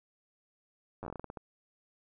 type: slowing click train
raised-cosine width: 1 ms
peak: -27 dBFS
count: 12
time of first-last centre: 1.03-1.372 s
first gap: 9 ms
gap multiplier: 1.23
effects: none